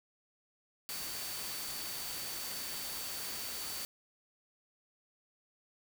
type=tone in noise; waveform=sine; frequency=4544 Hz; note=C#8; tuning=42 cents sharp; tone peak=-46 dBFS; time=0.89-3.85 s; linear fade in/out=0 ms; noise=white; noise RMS=-41 dBFS; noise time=0.89-3.85 s; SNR=-8 dB; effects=none